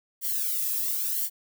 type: noise with flanger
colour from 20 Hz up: violet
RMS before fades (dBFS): -28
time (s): 0.21-1.3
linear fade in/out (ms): 50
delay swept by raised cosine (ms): 0.78 to 1.38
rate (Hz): 0.95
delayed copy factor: -0.8
effects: none